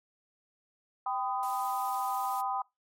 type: chord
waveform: sine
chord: G augmented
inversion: none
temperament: equal with one note detuned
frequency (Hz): 784 / 1007.4 / 1244.5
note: G5 / B5 / D#6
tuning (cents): 0 / +34 / 0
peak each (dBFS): -32 / -34 / -36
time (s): 1.06-2.62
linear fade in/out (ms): 5
type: noise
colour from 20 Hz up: blue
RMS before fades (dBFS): -46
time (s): 1.43-2.41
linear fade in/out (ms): 0
effects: noise-tail reverb RT60 0.2 s tail -23 dB re dry + MP3 64 kbps